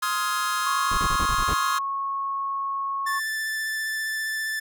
45% pulse chord, F minor seventh, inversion second, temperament just, 1047.7 / 1257.2 / 1396.9 / 1676.3 Hz, C6 / Eb6 / F6 / Ab6, +2 / +18 / 0 / +16 cents, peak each -29 / -27 / -31 / -32 dBFS, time 0.02-1.79 s, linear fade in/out 10 ms
sine tone, 1098 Hz, C#6, 17 cents flat, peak -25 dBFS, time 0.65-3.2 s, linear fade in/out 20 ms
brown noise bursts, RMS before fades -28 dBFS, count 7, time 0.91-1.54 s, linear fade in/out 5 ms, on 66 ms, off 28 ms
45% pulse tone with vibrato, 1760 Hz, A6, in tune, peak -26 dBFS, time 3.06-4.6 s, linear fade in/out 10 ms, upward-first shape sine, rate 15 Hz, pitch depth 12 cents each way
effects none

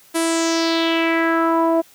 sawtooth tone with low-pass filter sweep, 329.6 Hz, E4, in tune, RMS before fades -18 dBFS, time 0.14-1.82 s, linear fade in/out 20 ms, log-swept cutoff 11000 to 710 Hz, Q 3.3, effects white hiss -50 dBFS RMS until 1.94 s + high-pass 60 Hz 12 dB/octave

